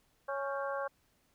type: harmonic tone with a mistuned harmonic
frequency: 277.2 Hz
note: C#4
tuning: in tune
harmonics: 2 / 3 / 4 / 5 / 6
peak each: -36 / -42 / -40 / -44 / -44 dBFS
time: 0.28-0.88 s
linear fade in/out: 10 ms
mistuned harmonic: 6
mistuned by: -90 cents
effects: pink hiss -72 dBFS RMS until 1.34 s